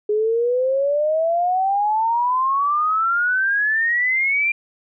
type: exponential sweep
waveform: sine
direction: up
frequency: 415.3 to 2398 Hz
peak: -16 dBFS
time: 0.09-4.52 s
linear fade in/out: 5 ms
effects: none